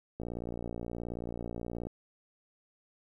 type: click train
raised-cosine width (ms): 2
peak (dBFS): -25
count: 99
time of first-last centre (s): 0.2-1.87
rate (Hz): 58.7
effects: 11-bit